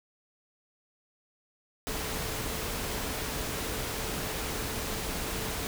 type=tone in noise; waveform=sine; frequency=440 Hz; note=A4; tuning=in tune; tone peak=-44 dBFS; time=1.87-5.67 s; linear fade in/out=0 ms; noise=pink; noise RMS=-34 dBFS; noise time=1.87-5.67 s; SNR=-13 dB; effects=none